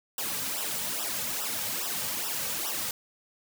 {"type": "noise with flanger", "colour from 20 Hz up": "white", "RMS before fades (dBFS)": -32, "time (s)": [0.18, 2.91], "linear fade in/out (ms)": 2, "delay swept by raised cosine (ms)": [0.45, 2.95], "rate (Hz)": 2.4, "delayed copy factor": -0.9, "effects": []}